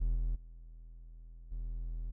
triangle tone with level steps, 41.2 Hz, E1, in tune, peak -26 / -28 / -46 / -34 dBFS, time 0-2.12 s, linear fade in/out 20 ms, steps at 0.15 / 0.35 / 1.51 s, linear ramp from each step 10 ms, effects none

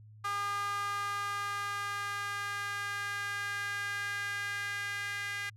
sawtooth tone with high-pass filter sweep, 404.9 Hz, G#4, 44 cents flat, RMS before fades -36 dBFS, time 0.24-5.5 s, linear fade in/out 10 ms, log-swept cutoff 1200 to 1800 Hz, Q 4.5, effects added 107 Hz sine -51 dBFS peak until 5.56 s + low-pass 12000 Hz 12 dB/octave

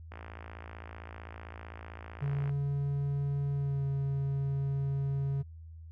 click train, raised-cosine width 0.5 ms, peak -30 dBFS, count 133, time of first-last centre 0.12-2.494 s, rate 55.6 Hz
triangle tone with pitch glide, 141 to 138.1 Hz, C#3 to C#3, +30 to -6 cents, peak -27 dBFS, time 2.21-5.43 s, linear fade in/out 20 ms, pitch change -36 cents, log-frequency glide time 3.51-3.85 s
effects added 81 Hz sine -45 dBFS peak until 5.91 s

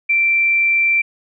sine tone, 2349 Hz, D7, in tune, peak -12 dBFS, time 0.09-1.02 s, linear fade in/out 10 ms, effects none

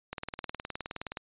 click train, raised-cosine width 0.3 ms, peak -20 dBFS, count 21, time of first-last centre 0.13-1.172 s, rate 19.2 Hz, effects resampled to 8000 Hz

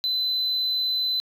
sine tone, 4028 Hz, B7, 33 cents sharp, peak -20 dBFS, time 0.04-1.2 s, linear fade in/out 0 ms, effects tanh soft clip ceiling -20 dBFS + 10-bit

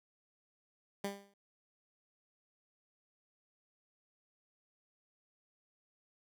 15% pulse tone with exponential decay, 199.6 Hz, G3, 32 cents sharp, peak -27 dBFS, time 1.04-1.34 s, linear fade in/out 5 ms, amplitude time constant 65 ms, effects none

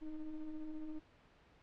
triangle ring-modulated tone, 151.7 Hz, D#3, 44 cents flat, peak -36 dBFS, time 0.01-1 s, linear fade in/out 20 ms, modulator 159 Hz, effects pink hiss -66 dBFS RMS until 1.62 s + low-pass 3000 Hz 12 dB/octave

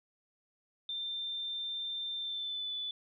sine tone with pitch glide, 3581 to 3481 Hz, A7 to A7, +30 to -19 cents, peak -35 dBFS, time 0.89-2.91 s, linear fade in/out 2 ms, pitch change -49 cents, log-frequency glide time 2.16-2.74 s, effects none

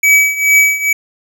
square tone with tremolo, 2283 Hz, D7, 50 cents flat, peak -5 dBFS, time 0.03-0.93 s, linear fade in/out 5 ms, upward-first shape triangle, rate 2.3 Hz, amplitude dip 85%, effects none

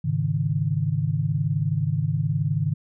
sine chord, Ab suspended fourth, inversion none, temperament equal with one note detuned, 103.83 / 136.6 / 155.56 Hz, Ab2 / Db3 / Eb3, 0 / -25 / 0 cents, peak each -27 / -25 / -24 dBFS, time 0.04-2.74 s, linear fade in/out 10 ms, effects none

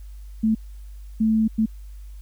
sine tone bursts at uneven times, 220 Hz, A3, in tune, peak -16 dBFS, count 3, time 0.43-0.55 / 1.2-1.48 / 1.58-1.66 s, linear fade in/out 10 ms, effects added 50 Hz sine -36 dBFS peak until 2.21 s + white hiss -60 dBFS RMS until 2.21 s

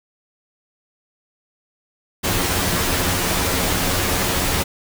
pink noise with comb filter, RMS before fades -20 dBFS, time 2.23-4.64 s, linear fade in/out 20 ms, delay 11 ms, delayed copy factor +0.55, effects none

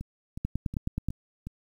two click trains, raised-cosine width 5 ms, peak -16 / -24 dBFS, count 7 / 5, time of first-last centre 0.45-1.086 / 0.01-1.47 s, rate 9.43 / 2.74 Hz, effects 9-bit

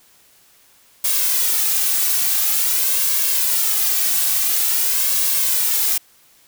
blue noise with flanger, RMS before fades -18 dBFS, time 1.04-5.98 s, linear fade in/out 5 ms, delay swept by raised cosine 1.8 to 2.65 ms, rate 0.48 Hz, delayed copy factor +0.55, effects white hiss -53 dBFS RMS until 6.47 s

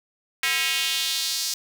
square tone with high-pass filter sweep, 146.83 Hz, D3, in tune, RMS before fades -25 dBFS, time 0.43-1.54 s, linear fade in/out 2 ms, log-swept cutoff 2100 to 5200 Hz, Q 2.1, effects none

